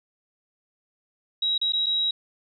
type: tone with dropouts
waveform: sine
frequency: 3845 Hz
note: B7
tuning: 47 cents flat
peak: -21 dBFS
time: 1.42-2.11 s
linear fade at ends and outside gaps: 5 ms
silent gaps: 1.58-1.614 / 1.723-1.733 / 1.861-1.865 s
effects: none